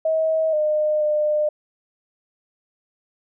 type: tone with pitch steps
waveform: sine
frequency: 638 / 609 / 603 Hz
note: D#5 / D#5 / D5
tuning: +43 / -37 / +46 cents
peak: -17 dBFS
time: 0.05-1.49 s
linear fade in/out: 5 ms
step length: 480 ms
effects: none